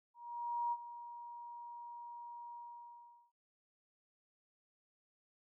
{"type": "tone with ADSR envelope", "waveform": "sine", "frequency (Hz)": 950, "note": "A#5", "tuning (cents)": 33, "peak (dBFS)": -32, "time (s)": [0.14, 3.32], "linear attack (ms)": 580, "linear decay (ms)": 47, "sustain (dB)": -14, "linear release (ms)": 770, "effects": ["noise-tail reverb RT60 0.7 s tail -23 dB re dry"]}